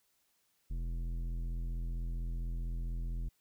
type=tone with tanh clipping; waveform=sine; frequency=42.19 Hz; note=E1; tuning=41 cents sharp; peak=-36 dBFS; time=0.7-3.29 s; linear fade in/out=10 ms; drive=12 dB; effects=white hiss -75 dBFS RMS until 3.4 s